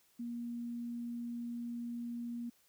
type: tone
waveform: sine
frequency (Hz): 237.2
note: A#3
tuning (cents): +30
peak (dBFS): -38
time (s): 0.19-2.5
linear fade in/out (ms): 10
effects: white hiss -70 dBFS RMS until 2.68 s